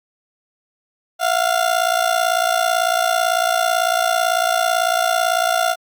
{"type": "ring-modulated tone", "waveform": "30% pulse", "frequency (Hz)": 698.5, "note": "F5", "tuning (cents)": 0, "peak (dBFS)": -10, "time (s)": [1.19, 5.76], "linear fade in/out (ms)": 50, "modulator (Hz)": 29, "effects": ["Opus 48 kbps"]}